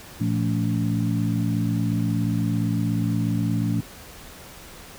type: harmonic tone with a mistuned harmonic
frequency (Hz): 57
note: A#1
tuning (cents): -38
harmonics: 2 / 3 / 4 / 5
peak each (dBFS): -24 / -26 / -27 / -28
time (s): 0.2-3.81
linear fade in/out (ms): 10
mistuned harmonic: 4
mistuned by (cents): -68
effects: pink hiss -43 dBFS RMS until 4.98 s